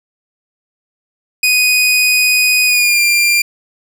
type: tone with pitch glide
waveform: sawtooth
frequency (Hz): 2489 to 2385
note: D#7 to D7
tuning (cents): 0 to +26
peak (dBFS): -6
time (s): 1.43-3.42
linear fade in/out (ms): 5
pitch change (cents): -74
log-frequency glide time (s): 2.66-3.01
effects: none